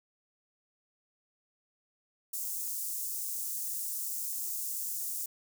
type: high-pass noise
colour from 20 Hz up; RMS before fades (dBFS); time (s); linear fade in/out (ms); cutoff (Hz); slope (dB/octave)
white; -36; 2.33-5.26; 5; 6600; 24
effects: none